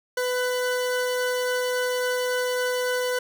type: tone pair together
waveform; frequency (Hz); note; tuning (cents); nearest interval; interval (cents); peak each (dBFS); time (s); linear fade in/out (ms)
40% pulse; 499.2 / 1494; B4 / F#6; +19 / +16; octave + perfect fifth; 1897; -23 / -30; 0.17-3.19; 5
effects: none